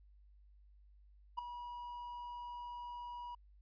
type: tone with ADSR envelope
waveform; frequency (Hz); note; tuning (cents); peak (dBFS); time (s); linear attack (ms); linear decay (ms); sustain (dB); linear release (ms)
triangle; 967; B5; -37; -31; 1.37-3.35; 18; 4; -11; 5
effects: added 50 Hz sine -60 dBFS peak until 3.61 s + resampled to 11025 Hz